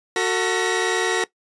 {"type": "tone cluster", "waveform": "sawtooth", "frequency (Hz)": [368.6, 448.5, 1905], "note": ["F#4", "A4", "A#6"], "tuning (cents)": [-7, 33, 37], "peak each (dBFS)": [-19, -19, -22], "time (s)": [0.16, 1.24], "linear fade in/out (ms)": 2, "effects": ["noise-tail reverb RT60 0.1 s tail -18 dB re dry", "resampled to 22050 Hz"]}